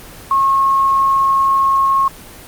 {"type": "tone", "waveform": "sine", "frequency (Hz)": 1086, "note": "C#6", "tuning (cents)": -36, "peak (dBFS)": -10, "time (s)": [0.31, 2.08], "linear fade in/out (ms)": 2, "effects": ["pink hiss -36 dBFS RMS until 2.47 s", "Opus 24 kbps"]}